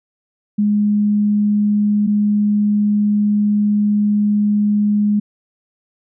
sine tone pair in turn, 207.7 / 207.7 Hz, G#3 / G#3, 0 / 0 cents, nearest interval unison, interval 0 cents, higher neither, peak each -12 dBFS, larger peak neither, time 0.58-2.07 / 2.07-5.2 s, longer second, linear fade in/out 10 ms, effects none

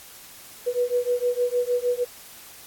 sine beating tone pair, 486.4 / 492.9 Hz, B4 / B4, -26 / -3 cents, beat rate 6.5 Hz, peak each -24 dBFS, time 0.66-2.05 s, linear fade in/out 20 ms, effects white hiss -45 dBFS RMS until 2.66 s + AAC 64 kbps

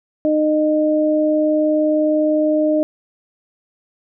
sine tone pair together, 306.5 / 613 Hz, D#4 / D#5, -26 / -26 cents, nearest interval octave, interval 1200 cents, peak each -16 dBFS, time 0.25-2.83 s, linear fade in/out 0 ms, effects none

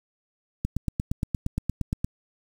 click train, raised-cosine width 5 ms, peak -13 dBFS, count 13, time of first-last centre 0.65-2.045 s, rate 8.6 Hz, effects 7-bit

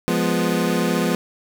25% pulse chord, F diminished, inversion none, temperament equal with one note detuned, 174.61 / 208.4 / 246.9 Hz, F3 / Ab3 / Cb4, 0 / +6 / 0 cents, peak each -18 / -20 / -19 dBFS, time 0.08-1.15 s, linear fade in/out 0 ms, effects none

